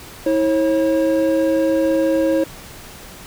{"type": "tone pair together", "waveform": "triangle", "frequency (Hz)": [322.5, 542], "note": ["E4", "C#5"], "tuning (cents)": [-38, -39], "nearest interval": "major sixth", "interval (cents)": 899, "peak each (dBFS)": -15, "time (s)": [0.26, 2.44], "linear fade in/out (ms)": 5, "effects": ["pink hiss -38 dBFS RMS until 3.26 s"]}